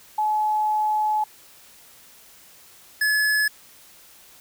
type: tone pair in turn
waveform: sine / square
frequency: 854 / 1708 Hz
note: G#5 / G#6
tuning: +48 / +48 cents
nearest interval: octave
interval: 1200 cents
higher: second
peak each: -19 dBFS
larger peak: neither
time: 0.18-1.24 / 3.01-3.48 s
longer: first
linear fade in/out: 5 ms
effects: white hiss -50 dBFS RMS until 4.4 s